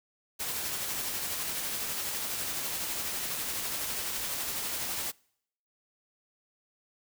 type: noise with tremolo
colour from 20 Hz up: white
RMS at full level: -33 dBFS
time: 0.39-5.12 s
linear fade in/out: 20 ms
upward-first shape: sine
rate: 12 Hz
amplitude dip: 25%
effects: noise-tail reverb RT60 0.7 s tail -26 dB re dry